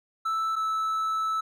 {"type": "tone pair in turn", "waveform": "triangle", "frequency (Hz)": [1318.5, 1309.4], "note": ["E6", "E6"], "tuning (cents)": [0, -12], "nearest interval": "unison", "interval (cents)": 12, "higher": "first", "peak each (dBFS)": -23, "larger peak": "neither", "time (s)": [[0.25, 0.56], [0.56, 1.41]], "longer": "second", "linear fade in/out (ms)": 10, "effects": []}